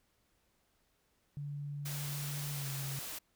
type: tone with pitch glide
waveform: sine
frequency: 144.1 to 137.04 Hz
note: D3 to C#3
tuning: -33 to -19 cents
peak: -38 dBFS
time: 1.37-2.99 s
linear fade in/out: 0 ms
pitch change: -86 cents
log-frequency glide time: 2.52-2.69 s
type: noise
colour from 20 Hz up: white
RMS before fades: -43 dBFS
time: 1.85-3.19 s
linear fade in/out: 10 ms
effects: pink hiss -75 dBFS RMS until 3.35 s